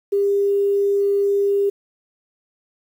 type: tone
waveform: sine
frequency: 400.9 Hz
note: G4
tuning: 39 cents sharp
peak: -15 dBFS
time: 0.12-1.7 s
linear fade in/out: 10 ms
effects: 8-bit